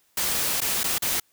white noise with dropouts, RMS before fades -25 dBFS, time 0.17-1.2 s, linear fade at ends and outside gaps 5 ms, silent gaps 0.605-0.615 / 0.834-0.84 / 0.983-1.021 s, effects white hiss -65 dBFS RMS until 1.32 s

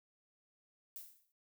violet noise with exponential decay, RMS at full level -45 dBFS, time 0.96-1.32 s, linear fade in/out 0 ms, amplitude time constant 77 ms, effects noise-tail reverb RT60 0.1 s tail -19 dB re dry

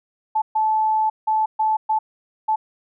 sine tone bursts at uneven times, 870 Hz, A5, 20 cents flat, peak -16 dBFS, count 6, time 0.35-0.42 / 0.55-1.1 / 1.27-1.46 / 1.59-1.77 / 1.89-1.99 / 2.48-2.56 s, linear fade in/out 10 ms, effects none

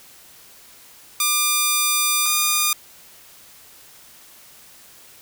5% pulse tone pair in turn, 1200 / 1213.2 Hz, D6 / D#6, +37 / -44 cents, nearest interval unison, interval 19 cents, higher second, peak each -5 dBFS, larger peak neither, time 1.2-2.26 / 2.26-2.73 s, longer first, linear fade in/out 2 ms, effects white hiss -47 dBFS RMS until 5.21 s

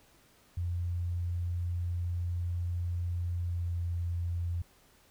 sine tone with pitch glide, 87.31 to 86.36 Hz, F2 to F2, 0 to -19 cents, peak -30 dBFS, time 0.57-4.62 s, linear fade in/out 5 ms, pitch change -19 cents, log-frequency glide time 3.41-3.69 s, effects pink hiss -63 dBFS RMS until 5.1 s

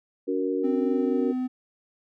sine chord, F# major, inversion second, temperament equal with one note detuned, 284.5 / 370 / 466.2 Hz, C#4 / F#4 / A#4, +45 / 0 / 0 cents, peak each -28 dBFS, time 0.27-1.33 s, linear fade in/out 20 ms
triangle tone with pitch glide, 261.6 to 254.6 Hz, C4 to C4, 0 to -47 cents, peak -23 dBFS, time 0.63-1.48 s, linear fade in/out 20 ms, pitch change -47 cents, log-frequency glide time 0.9-1.36 s
effects none

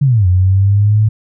sine linear two-way sweep, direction down then up, 146.83 to 89.5 to 109.3 Hz, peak -7 dBFS, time 0.01-1.09 s, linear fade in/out 10 ms, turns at 0.27 s, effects none

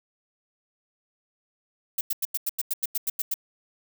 violet noise bursts, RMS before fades -26 dBFS, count 12, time 1.98-3.341 s, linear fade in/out 5 ms, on 30 ms, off 91 ms, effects none

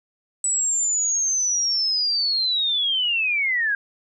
sine linear sweep, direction down, 7930 to 1593 Hz, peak -19 dBFS, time 0.44-3.75 s, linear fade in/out 2 ms, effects none

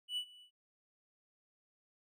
triangle tone with ADSR envelope, 2960 Hz, F#7, in tune, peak -32 dBFS, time 0.08-0.51 s, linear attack 91 ms, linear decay 76 ms, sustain -22 dB, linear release 88 ms, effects none

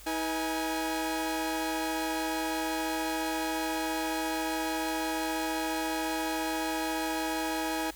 sawtooth tone cluster, 318.8 / 485.4 / 830 Hz, D#4 / B4 / G#5, +42 / -30 / -1 cents, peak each -28 / -36 / -30 dBFS, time 0.06-7.91 s, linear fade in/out 10 ms, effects added 50 Hz sine -51 dBFS peak until 7.95 s + white hiss -51 dBFS RMS until 7.95 s

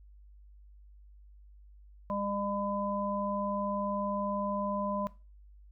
harmonic tone, 201.7 Hz, G3, 50 cents sharp, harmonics 1 / 3 / 5, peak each -35 / -35 / -35 dBFS, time 2.1-5.07 s, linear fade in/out 0 ms, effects noise-tail reverb RT60 0.3 s tail -18 dB re dry + added 50 Hz sine -52 dBFS peak until 5.71 s

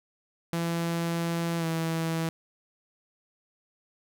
sawtooth tone with pitch glide, 168.3 to 163.51 Hz, E3 to E3, +36 to -14 cents, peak -23 dBFS, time 0.53-2.29 s, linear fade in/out 0 ms, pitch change -50 cents, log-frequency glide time 1.58-1.65 s, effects none

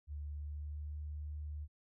sine tone with pitch glide, 73.42 to 74.79 Hz, D2 to D2, 0 to +32 cents, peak -40 dBFS, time 0.07-1.68 s, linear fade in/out 50 ms, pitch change +32 cents, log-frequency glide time 0.27-0.97 s, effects none

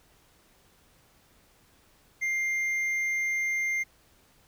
triangle tone with hard clipping, 2100 Hz, C7, 6 cents sharp, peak -27 dBFS, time 2.21-3.84 s, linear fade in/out 20 ms, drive 7 dB, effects pink hiss -62 dBFS RMS until 4.47 s

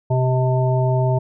harmonic tone with a mistuned harmonic, 127.9 Hz, C3, 39 cents flat, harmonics 1 / 3 / 5 / 7, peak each -16 / -25 / -23 / -27 dBFS, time 0.1-1.19 s, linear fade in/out 10 ms, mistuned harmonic 3, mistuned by +24 cents, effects none

